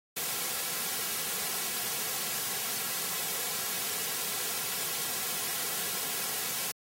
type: noise with comb filter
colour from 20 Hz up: white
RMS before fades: -33 dBFS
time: 0.16-6.72 s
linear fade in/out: 10 ms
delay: 3.3 ms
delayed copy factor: -0.5
effects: high-pass 150 Hz 12 dB/octave + AAC 48 kbps